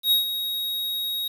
square tone with ADSR envelope, 3782 Hz, A#7, 24 cents sharp, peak -16 dBFS, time 0.03-1.28 s, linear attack 84 ms, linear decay 130 ms, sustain -10 dB, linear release 5 ms, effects 8-bit

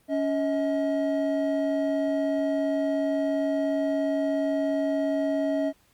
triangle tone pair together, 280.7 / 636.4 Hz, C#4 / D#5, +22 / +39 cents, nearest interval octave + major second, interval 1417 cents, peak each -24 dBFS, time 0.08-5.73 s, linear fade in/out 50 ms, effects pink hiss -63 dBFS RMS until 5.93 s + Opus 32 kbps

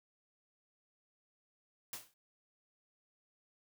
white noise with exponential decay, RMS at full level -40 dBFS, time 1.93-2.14 s, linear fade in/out 2 ms, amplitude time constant 45 ms, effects none

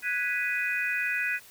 sine chord, G# minor seventh, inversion third, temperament equal, 1480 / 1661.2 / 1975.5 / 2489 Hz, F#6 / G#6 / B6 / D#7, 0 / 0 / 0 / 0 cents, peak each -32 / -33 / -32 / -30 dBFS, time 0.02-1.4 s, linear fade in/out 50 ms, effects white hiss -52 dBFS RMS until 1.5 s

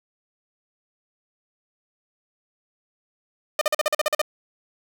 sawtooth tone bursts, 607 Hz, D#5, 43 cents flat, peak -14 dBFS, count 10, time 3.59-4.216 s, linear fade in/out 2 ms, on 23 ms, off 44 ms, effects none

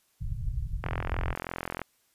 pink low-pass noise, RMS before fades -32 dBFS, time 0.2-1.35 s, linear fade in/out 20 ms, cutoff 140 Hz, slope 48 dB/octave
click train, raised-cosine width 0.5 ms, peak -17 dBFS, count 43, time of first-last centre 0.84-1.817 s, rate 43 Hz
effects white hiss -69 dBFS RMS until 2.14 s + resampled to 32000 Hz

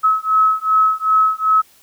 sine beating tone pair, 1286 / 1288.6 Hz, E6 / E6, -43 / -40 cents, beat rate 2.6 Hz, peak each -15 dBFS, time 0.03-1.62 s, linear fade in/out 20 ms, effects white hiss -51 dBFS RMS until 1.82 s

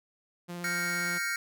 sawtooth tone with vibrato, 174.61 Hz, F3, in tune, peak -33 dBFS, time 0.48-1.19 s, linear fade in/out 20 ms, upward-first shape sine, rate 17 Hz, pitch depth 12 cents each way
square chord, G half-diminished seventh, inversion third, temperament equal, 1396.9 / 1568 / 1864.7 / 2217 Hz, F6 / G6 / Bb6 / Db7, 0 / 0 / 0 / 0 cents, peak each -35 / -37 / -36 / -36 dBFS, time 0.64-1.36 s, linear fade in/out 2 ms
effects none

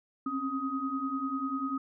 sine tone cluster, 263.8 / 273.9 / 1255 Hz, C4 / C#4 / D#6, +14 / -21 / +15 cents, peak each -36 / -34 / -34 dBFS, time 0.26-1.78 s, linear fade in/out 5 ms, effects none

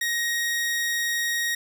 sawtooth tone, 1879 Hz, A#6, 13 cents sharp, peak -20 dBFS, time 0.01-1.55 s, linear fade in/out 5 ms, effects none

